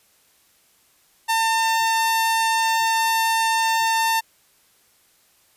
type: tone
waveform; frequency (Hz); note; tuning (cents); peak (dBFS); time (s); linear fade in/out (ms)
sawtooth; 901; A5; +41; -14; 1.28-4.21; 20
effects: white hiss -59 dBFS RMS until 5.56 s + resampled to 32000 Hz